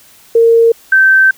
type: tone pair in turn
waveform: sine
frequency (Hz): 460 / 1550.9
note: A#4 / G6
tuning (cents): -23 / -19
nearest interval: octave + major sixth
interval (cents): 2104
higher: second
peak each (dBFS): -4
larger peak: neither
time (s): 0.35-0.72 / 0.92-1.31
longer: second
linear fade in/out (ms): 5
effects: white hiss -43 dBFS RMS until 1.37 s